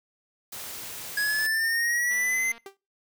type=noise; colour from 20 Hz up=white; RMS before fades=-38 dBFS; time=0.52-1.47 s; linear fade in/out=5 ms
type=linear sweep; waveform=square; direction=up; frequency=1661.2 to 2075 Hz; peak=-24 dBFS; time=1.17-2.52 s; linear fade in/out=5 ms
type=click train; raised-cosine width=0.3 ms; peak=-32 dBFS; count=110; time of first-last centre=2.11-2.58 s; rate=232 Hz
type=tone with exponential decay; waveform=sawtooth; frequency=392 Hz; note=G4; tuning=in tune; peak=-32 dBFS; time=2.66-2.77 s; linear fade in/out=2 ms; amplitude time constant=23 ms
effects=noise-tail reverb RT60 0.3 s tail -24 dB re dry